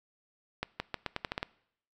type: accelerating click train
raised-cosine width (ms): 0.3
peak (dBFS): -16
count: 9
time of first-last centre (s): 0.63-1.429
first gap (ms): 170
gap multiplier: 0.84
effects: noise-tail reverb RT60 0.7 s tail -22 dB re dry